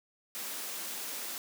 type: high-pass noise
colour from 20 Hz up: white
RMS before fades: -39 dBFS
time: 0.35-1.38 s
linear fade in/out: 0 ms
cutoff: 180 Hz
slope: 48 dB/octave
effects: none